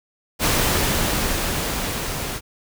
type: noise with level ramp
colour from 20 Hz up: pink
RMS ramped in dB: -18 to -28 dBFS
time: 0.39-2.41 s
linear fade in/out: 50 ms
effects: none